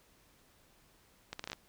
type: accelerating click train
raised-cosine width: 0.2 ms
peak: -22 dBFS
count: 7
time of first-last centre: 1.33-1.531 s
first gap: 64 ms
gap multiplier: 0.73
effects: pink hiss -66 dBFS RMS until 1.68 s